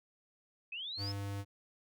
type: linear sweep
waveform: sine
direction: up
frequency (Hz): 2489 to 5274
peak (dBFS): -39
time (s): 0.72-1.12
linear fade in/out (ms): 5
type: tone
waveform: square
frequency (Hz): 100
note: G2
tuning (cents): +35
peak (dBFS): -38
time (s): 0.97-1.45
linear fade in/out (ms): 50
effects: none